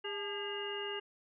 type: harmonic tone with a mistuned harmonic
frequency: 405.4 Hz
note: G#4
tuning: 42 cents flat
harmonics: 1 / 2 / 3 / 4 / 5 / 7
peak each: -40 / -47 / -49 / -46 / -49 / -41 dBFS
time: 0.04-1 s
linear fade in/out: 10 ms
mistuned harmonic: 2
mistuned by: +110 cents
effects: none